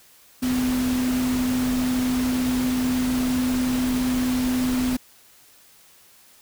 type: tone in noise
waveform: sine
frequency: 252.5 Hz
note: B3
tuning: 39 cents sharp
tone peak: -20 dBFS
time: 0.42-4.97 s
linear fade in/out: 10 ms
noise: pink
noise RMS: -31 dBFS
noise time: 0.42-4.97 s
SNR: +8 dB
effects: white hiss -53 dBFS RMS until 6.41 s